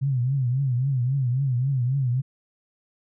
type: tone with vibrato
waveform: sine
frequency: 130 Hz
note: C3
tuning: 11 cents flat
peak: -20 dBFS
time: 0.01-2.22 s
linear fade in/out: 20 ms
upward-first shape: triangle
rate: 3.7 Hz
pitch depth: 160 cents each way
effects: none